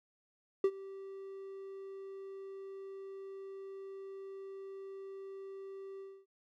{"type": "tone with ADSR envelope", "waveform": "triangle", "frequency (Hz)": 389, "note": "G4", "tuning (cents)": -13, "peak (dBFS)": -21, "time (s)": [0.64, 6.26], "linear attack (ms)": 3, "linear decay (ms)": 60, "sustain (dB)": -21, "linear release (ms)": 260, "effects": []}